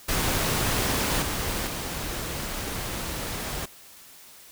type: noise with level steps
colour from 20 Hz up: pink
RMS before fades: -25 / -29 / -32 dBFS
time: 0.08-3.66 s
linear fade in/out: 10 ms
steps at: 1.22 / 1.67 s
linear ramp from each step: 2 ms
effects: white hiss -49 dBFS RMS until 4.51 s